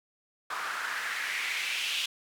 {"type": "noise with band-pass filter sweep", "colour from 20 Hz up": "white", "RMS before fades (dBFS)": -33, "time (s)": [0.5, 2.06], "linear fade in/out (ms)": 5, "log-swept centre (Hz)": [1200, 3100], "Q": 3.1, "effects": []}